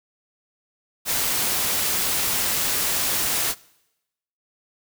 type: noise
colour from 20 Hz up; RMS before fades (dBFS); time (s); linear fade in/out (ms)
white; -23; 1.05-3.55; 50
effects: noise-tail reverb RT60 0.9 s tail -23 dB re dry